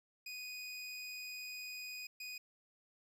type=tone bursts at uneven times; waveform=25% pulse; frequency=2486 Hz; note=D#7; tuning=2 cents flat; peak=-40 dBFS; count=2; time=0.26-2.07 / 2.2-2.38 s; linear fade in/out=5 ms; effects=none

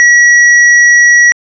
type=tone with hard clipping; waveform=sine; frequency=1925 Hz; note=B6; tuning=45 cents flat; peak=-4 dBFS; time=0-1.32 s; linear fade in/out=0 ms; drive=9 dB; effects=resampled to 16000 Hz

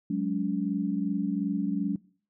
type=chord; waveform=sine; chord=F# suspended second; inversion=none; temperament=equal with one note detuned; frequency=185 / 207.7 / 283.5 Hz; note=F#3 / G#3 / C#4; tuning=0 / 0 / +39 cents; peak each=-30 dBFS; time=0.1-1.96 s; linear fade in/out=5 ms; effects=noise-tail reverb RT60 0.5 s tail -23 dB re dry

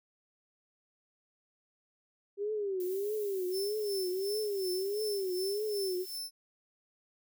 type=tone with vibrato; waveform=sine; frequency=394.9 Hz; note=G4; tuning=13 cents sharp; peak=-31 dBFS; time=2.37-6.06 s; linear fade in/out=50 ms; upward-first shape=triangle; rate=1.6 Hz; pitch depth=170 cents each way
type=noise; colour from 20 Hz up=violet; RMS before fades=-48 dBFS; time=2.8-6.18 s; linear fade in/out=2 ms
type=tone with tremolo; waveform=sawtooth; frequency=5300 Hz; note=E8; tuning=9 cents sharp; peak=-34 dBFS; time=3.51-6.31 s; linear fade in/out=50 ms; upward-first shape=sine; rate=2.7 Hz; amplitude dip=85%
effects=none

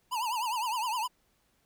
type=tone with vibrato; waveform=square; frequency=932.3 Hz; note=A#5; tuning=in tune; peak=-30 dBFS; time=0.11-1.08 s; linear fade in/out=20 ms; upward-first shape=triangle; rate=9.8 Hz; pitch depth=180 cents each way; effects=pink hiss -71 dBFS RMS until 1.65 s

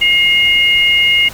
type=tone pair together; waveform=sine; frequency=2138 / 2854 Hz; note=C7 / F7; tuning=+37 / +37 cents; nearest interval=perfect fourth; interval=500 cents; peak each=-11 dBFS; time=0.01-1.29 s; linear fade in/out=10 ms; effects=pink hiss -32 dBFS RMS until 1.33 s

